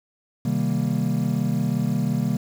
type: chord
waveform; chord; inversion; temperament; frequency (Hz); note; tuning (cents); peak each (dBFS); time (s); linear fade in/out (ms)
triangle; C minor seventh; none; equal with one note detuned; 130.81 / 156.65 / 196 / 233.1; C3 / Eb3 / G3 / Bb3; 0 / +12 / 0 / 0; -24; 0.45-2.37; 5
effects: 7-bit